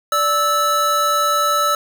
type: tone pair together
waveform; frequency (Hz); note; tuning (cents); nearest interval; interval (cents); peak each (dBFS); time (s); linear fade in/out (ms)
square; 583.5 / 1310; D5 / E6; -11 / -11; octave + major second; 1400; -23 / -16; 0.12-1.75; 2
effects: none